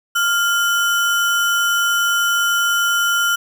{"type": "tone with sample-and-hold", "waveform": "sine", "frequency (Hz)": 1396.9, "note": "F6", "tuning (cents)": 0, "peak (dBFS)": -14, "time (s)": [0.15, 3.36], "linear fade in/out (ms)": 10, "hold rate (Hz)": 4410, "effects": []}